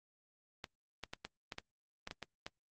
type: clicks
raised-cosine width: 0.2 ms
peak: -24 dBFS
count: 10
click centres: 0.642 / 1.037 / 1.135 / 1.25 / 1.522 / 1.584 / 2.074 / 2.111 / 2.227 / 2.465 s
effects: Opus 32 kbps

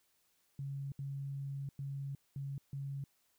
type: tone bursts at uneven times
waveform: sine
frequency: 138.59 Hz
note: C#3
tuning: in tune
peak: -38 dBFS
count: 5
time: 0.59-0.92 / 0.99-1.69 / 1.79-2.15 / 2.36-2.58 / 2.73-3.04 s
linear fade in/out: 2 ms
effects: white hiss -75 dBFS RMS until 3.38 s

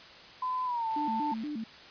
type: tone with pitch glide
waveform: sine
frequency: 1014 to 887.9 Hz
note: B5 to A5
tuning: +45 to +15 cents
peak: -29 dBFS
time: 0.42-1.34 s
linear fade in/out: 5 ms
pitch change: -230 cents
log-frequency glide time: 0.65-0.88 s
type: click train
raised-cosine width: 0.2 ms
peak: -35 dBFS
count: 76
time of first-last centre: 0.91-1.47 s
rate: 134 Hz
type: tone with vibrato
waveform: sine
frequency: 257.5 Hz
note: C4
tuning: 28 cents flat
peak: -33 dBFS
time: 0.96-1.64 s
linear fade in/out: 5 ms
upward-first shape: square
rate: 4.2 Hz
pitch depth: 250 cents each way
effects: white hiss -50 dBFS RMS until 1.9 s + resampled to 11025 Hz

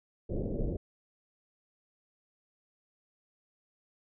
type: low-pass noise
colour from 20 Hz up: pink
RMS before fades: -33 dBFS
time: 0.29-0.77 s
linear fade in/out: 10 ms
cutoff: 580 Hz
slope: 48 dB/octave
effects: none

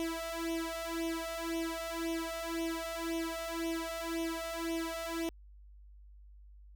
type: tone with flanger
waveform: sawtooth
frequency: 330.5 Hz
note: E4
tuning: 5 cents sharp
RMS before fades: -37 dBFS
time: 0-5.29 s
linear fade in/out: 0 ms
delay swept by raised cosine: 0.32 to 1.62 ms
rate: 1.9 Hz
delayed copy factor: +1
effects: added 50 Hz sine -52 dBFS peak until 6.75 s

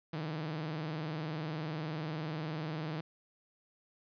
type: tone with vibrato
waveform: sawtooth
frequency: 156.5 Hz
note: D#3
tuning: 10 cents sharp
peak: -32 dBFS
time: 0.13-3.01 s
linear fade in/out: 5 ms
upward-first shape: sine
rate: 20 Hz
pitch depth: 130 cents each way
effects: resampled to 11025 Hz + 11-bit

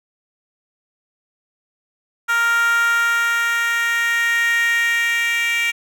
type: tone with high-pass filter sweep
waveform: 10% pulse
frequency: 466.2 Hz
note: A#4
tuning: in tune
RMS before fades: -18 dBFS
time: 2.28-5.72 s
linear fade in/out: 20 ms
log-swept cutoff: 1300 to 2200 Hz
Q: 5.4
effects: none

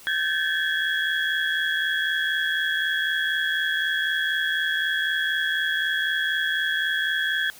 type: tone cluster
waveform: sine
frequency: 1550 / 1711 / 1775 / 3327 Hz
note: G6 / A6 / A6 / G#7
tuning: -20 / -49 / +15 / +2 cents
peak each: -26 / -26 / -32 / -28 dBFS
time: 0.07-7.5 s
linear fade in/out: 0 ms
effects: white hiss -47 dBFS RMS until 7.59 s

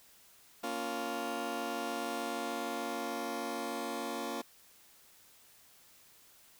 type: chord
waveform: 15% pulse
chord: Bb minor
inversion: none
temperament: just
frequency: 233.1 / 279.7 / 349.6 Hz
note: Bb3 / Db4 / F4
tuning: 0 / +16 / +2 cents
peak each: -34 dBFS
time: 0.63-4.42 s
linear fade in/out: 10 ms
effects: white hiss -61 dBFS RMS until 6.59 s

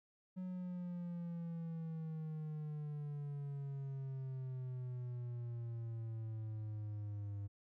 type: exponential sweep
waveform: triangle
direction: down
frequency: 185 to 100.2 Hz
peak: -39 dBFS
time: 0.36-7.48 s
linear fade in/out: 20 ms
effects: none

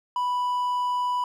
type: tone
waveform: triangle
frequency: 987.8 Hz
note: B5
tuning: in tune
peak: -21 dBFS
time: 0.16-1.24 s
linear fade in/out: 2 ms
effects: none

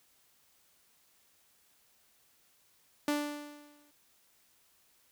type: tone with exponential decay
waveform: sawtooth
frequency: 293.7 Hz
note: D4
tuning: in tune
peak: -23 dBFS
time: 3.08-3.91 s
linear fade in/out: 2 ms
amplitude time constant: 180 ms
effects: white hiss -68 dBFS RMS until 5.11 s

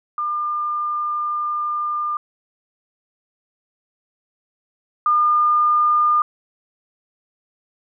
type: tone pair in turn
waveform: sine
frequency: 1202 / 1209.7 Hz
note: D6 / D#6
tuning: +40 / -49 cents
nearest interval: unison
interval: 11 cents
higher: second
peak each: -20 / -13 dBFS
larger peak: second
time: 0.18-2.17 / 5.06-6.22 s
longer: first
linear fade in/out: 2 ms
effects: none

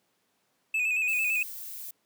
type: tone with vibrato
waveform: triangle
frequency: 2548 Hz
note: D#7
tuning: 41 cents sharp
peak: -23 dBFS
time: 0.74-1.43 s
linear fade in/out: 5 ms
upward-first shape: square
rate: 8.9 Hz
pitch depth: 48 cents each way
type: noise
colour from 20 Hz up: violet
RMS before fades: -40 dBFS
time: 1.08-1.91 s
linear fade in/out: 5 ms
effects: pink hiss -72 dBFS RMS until 2.05 s + high-pass 200 Hz 12 dB/octave

